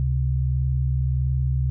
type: tone pair together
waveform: sine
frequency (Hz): 69.3 / 130.82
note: C#2 / C3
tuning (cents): 0 / 0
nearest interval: major seventh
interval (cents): 1100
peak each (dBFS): -22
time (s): 0-1.7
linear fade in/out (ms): 0
effects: none